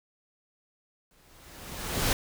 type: noise with exponential growth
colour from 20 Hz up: pink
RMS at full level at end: -24 dBFS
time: 1.11-2.13 s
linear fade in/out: 1 ms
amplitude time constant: 220 ms
effects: none